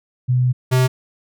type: tone pair in turn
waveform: sine / square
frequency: 125.7 / 128.34 Hz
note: B2 / C3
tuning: +31 / -33 cents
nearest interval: unison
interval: 36 cents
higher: second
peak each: -13 dBFS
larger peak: neither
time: 0.28-0.53 / 0.71-0.88 s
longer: first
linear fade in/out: 20 ms
effects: none